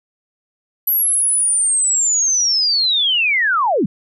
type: linear sweep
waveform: sine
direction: down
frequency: 11860 to 151 Hz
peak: -13 dBFS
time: 0.87-3.86 s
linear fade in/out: 5 ms
effects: none